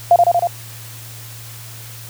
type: tone with echo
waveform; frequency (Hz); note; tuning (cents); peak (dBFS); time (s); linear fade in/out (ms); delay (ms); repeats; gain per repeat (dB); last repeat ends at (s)
sine; 695; F5; -9; -5; 0.11-0.16; 2; 78; 4; -2; 0.472
effects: added 114 Hz sine -35 dBFS peak until 2.09 s + white hiss -37 dBFS RMS until 2.09 s